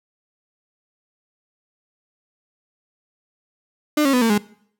35% pulse tone with pitch steps, 300.3 / 273.8 / 249.6 / 227.6 / 207.5 Hz, D4 / C#4 / B3 / A#3 / G#3, +39 / -21 / +19 / -41 / -1 cents, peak -13 dBFS, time 3.97-4.38 s, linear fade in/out 5 ms, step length 82 ms, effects noise-tail reverb RT60 0.6 s tail -21 dB re dry

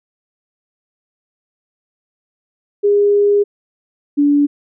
sine tone pair in turn, 408.2 / 288.6 Hz, G#4 / D4, -30 / -30 cents, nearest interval tritone, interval 600 cents, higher first, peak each -9 dBFS, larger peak neither, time 2.83-3.44 / 4.17-4.47 s, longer first, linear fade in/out 20 ms, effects none

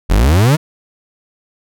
40% pulse exponential sweep, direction up, 41.2 to 164.81 Hz, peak -7 dBFS, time 0.09-0.57 s, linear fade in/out 20 ms, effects none

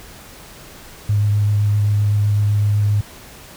sine tone with vibrato, 103.6 Hz, G#2, 4 cents flat, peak -13 dBFS, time 1.09-3.01 s, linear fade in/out 5 ms, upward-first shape sine, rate 7.8 Hz, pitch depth 11 cents each way, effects pink hiss -40 dBFS RMS until 3.56 s

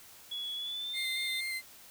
sine tone with pitch glide, 3374 to 3616 Hz, G#7 to A7, +27 to +47 cents, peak -35 dBFS, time 0.31-1.41 s, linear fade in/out 10 ms, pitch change +120 cents, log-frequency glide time 0.55-0.97 s
35% pulse tone with vibrato, 2090 Hz, C7, 2 cents flat, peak -32 dBFS, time 0.93-1.62 s, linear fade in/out 50 ms, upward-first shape square, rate 4.3 Hz, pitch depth 14 cents each way
effects white hiss -54 dBFS RMS until 1.9 s

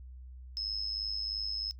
sine tone with amplitude modulation, 5180 Hz, E8, 31 cents flat, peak -29 dBFS, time 0.57-1.71 s, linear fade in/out 0 ms, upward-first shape sine, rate 103 Hz, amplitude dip 75%, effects noise-tail reverb RT60 0.1 s tail -20 dB re dry + added 63 Hz sine -45 dBFS peak until 1.79 s

